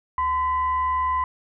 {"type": "tone with frequency modulation", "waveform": "sine", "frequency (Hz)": 1021, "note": "C6", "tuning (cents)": -43, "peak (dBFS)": -20, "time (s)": [0.18, 1.24], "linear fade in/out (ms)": 2, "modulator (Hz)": 949, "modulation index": 0.36, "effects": []}